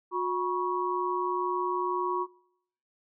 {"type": "tone cluster", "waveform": "sine", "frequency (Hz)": [361.1, 968, 1110], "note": ["F#4", "B5", "C#6"], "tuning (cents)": [-42, -35, 2], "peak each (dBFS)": -31, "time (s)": [0.11, 2.27], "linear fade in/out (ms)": 50, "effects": ["noise-tail reverb RT60 0.7 s tail -24 dB re dry"]}